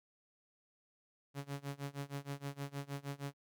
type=tone with tremolo; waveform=sawtooth; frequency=140.7 Hz; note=C#3; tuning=26 cents sharp; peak=-34 dBFS; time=1.34-3.34 s; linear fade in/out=50 ms; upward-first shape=sine; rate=6.4 Hz; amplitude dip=95%; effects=none